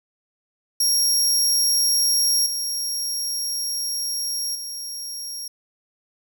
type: tone with level steps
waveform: 25% pulse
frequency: 5588 Hz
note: F8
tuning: in tune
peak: -12 / -19 / -25 dBFS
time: 0.8-5.48 s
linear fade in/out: 5 ms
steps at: 2.46 / 4.55 s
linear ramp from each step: 2 ms
effects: none

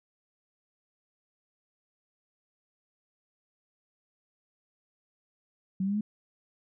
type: exponential sweep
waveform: sine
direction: up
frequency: 186.1 to 216.1 Hz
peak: -26 dBFS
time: 5.8-6.01 s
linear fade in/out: 5 ms
effects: none

